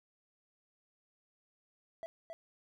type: tone with echo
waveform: triangle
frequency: 660 Hz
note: E5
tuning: 2 cents sharp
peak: -38 dBFS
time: 2.03-2.06 s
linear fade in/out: 0 ms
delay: 270 ms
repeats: 1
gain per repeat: -3 dB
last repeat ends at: 2.33 s
effects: none